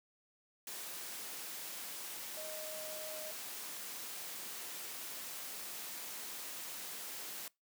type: tone in noise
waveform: sine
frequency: 622.3 Hz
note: D#5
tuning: in tune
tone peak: -46 dBFS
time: 2.37-3.31 s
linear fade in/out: 2 ms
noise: white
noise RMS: -45 dBFS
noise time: 0.67-7.48 s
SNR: -4 dB
effects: noise-tail reverb RT60 0.2 s tail -23 dB re dry + high-pass 200 Hz 12 dB/octave